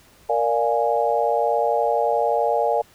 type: chord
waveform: sine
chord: Bb dominant seventh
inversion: none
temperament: equal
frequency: 466.2 / 587.3 / 698.5 / 830.6 Hz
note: Bb4 / D5 / F5 / Ab5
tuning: 0 / 0 / 0 / 0 cents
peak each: -23 dBFS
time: 0.29-2.82 s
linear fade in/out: 10 ms
effects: pink hiss -53 dBFS RMS until 2.94 s